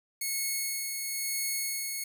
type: tone with tremolo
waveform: 5% pulse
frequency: 2190 Hz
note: C#7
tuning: 22 cents flat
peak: -19 dBFS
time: 0.21-2.04 s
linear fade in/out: 5 ms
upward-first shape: sine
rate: 1 Hz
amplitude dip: 35%
effects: none